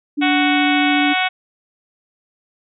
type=tone with vibrato; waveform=sine; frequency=290 Hz; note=D4; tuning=22 cents flat; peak=-16 dBFS; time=0.17-1.14 s; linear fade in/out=20 ms; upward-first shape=triangle; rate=14 Hz; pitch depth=10 cents each way
type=harmonic tone; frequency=370.7 Hz; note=F#4; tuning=3 cents sharp; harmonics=2 / 3 / 4 / 5 / 6 / 7 / 8 / 9 / 10; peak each=-20 / -29 / -23 / -29 / -21 / -25 / -29 / -26 / -31 dBFS; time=0.21-1.29 s; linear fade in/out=20 ms
effects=none